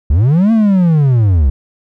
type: linear two-way sweep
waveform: triangle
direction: up then down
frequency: 61.74 to 230 to 61.74 Hz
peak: -5 dBFS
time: 0.1-1.5 s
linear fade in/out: 5 ms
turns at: 0.52 s
effects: none